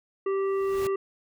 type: harmonic tone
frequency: 389.9 Hz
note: G4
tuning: 9 cents flat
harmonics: 1 / 3 / 5 / 7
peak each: -24 / -35 / -45 / -50 dBFS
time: 0.26-0.96 s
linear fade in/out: 5 ms
type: noise with exponential growth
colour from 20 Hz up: pink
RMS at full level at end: -36 dBFS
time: 0.36-0.87 s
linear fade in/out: 1 ms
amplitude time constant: 110 ms
effects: none